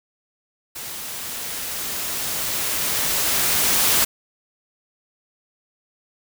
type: noise with level ramp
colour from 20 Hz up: white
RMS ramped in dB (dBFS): -33 to -17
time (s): 0.75-4.05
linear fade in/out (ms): 10
effects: none